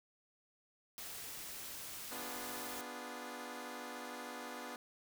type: noise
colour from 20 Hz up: white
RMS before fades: -47 dBFS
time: 0.98-2.81 s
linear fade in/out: 0 ms
type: chord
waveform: 10% pulse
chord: B diminished seventh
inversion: none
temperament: equal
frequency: 246.9 / 293.7 / 349.2 / 415.3 Hz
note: B3 / D4 / F4 / Ab4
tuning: 0 / 0 / 0 / 0 cents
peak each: -39 / -42 / -44 / -45 dBFS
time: 2.11-4.76 s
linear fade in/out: 2 ms
effects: none